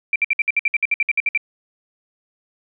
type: tone bursts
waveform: sine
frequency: 2349 Hz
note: D7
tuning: in tune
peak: -14 dBFS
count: 15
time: 0.13-1.376 s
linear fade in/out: 2 ms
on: 28 ms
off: 59 ms
effects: none